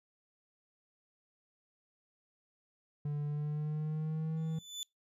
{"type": "tone with pitch glide", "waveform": "triangle", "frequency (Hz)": [146.83, 160.12], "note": ["D3", "D#3"], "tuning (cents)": [0, 50], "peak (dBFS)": -31, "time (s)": [3.05, 4.59], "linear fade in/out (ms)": 5, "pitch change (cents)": 150, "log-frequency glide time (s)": [3.25, 4.38]}
{"type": "tone with exponential growth", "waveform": "30% pulse", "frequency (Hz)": 3497, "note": "A7", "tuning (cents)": -11, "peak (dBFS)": -33, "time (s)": [4.37, 4.83], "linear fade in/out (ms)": 0, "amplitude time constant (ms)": 100}
{"effects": ["noise-tail reverb RT60 0.2 s tail -26 dB re dry", "resampled to 32000 Hz"]}